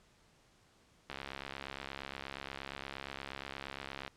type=click train; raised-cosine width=0.3 ms; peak=-25 dBFS; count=205; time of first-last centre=1.1-4.078 s; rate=68.5 Hz; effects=pink hiss -67 dBFS RMS until 4.16 s + low-pass 8000 Hz 12 dB/octave